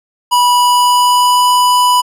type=tone with pitch glide; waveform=square; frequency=979 to 989.8 Hz; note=B5 to B5; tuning=-15 to +4 cents; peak=-8 dBFS; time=0.31-2.02 s; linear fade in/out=20 ms; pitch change=+19 cents; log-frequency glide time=0.53-1.52 s; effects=resampled to 32000 Hz